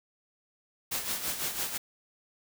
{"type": "noise with tremolo", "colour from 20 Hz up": "white", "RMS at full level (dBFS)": -31, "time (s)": [0.91, 1.78], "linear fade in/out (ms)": 10, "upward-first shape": "sine", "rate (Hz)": 6, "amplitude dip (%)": 60, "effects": []}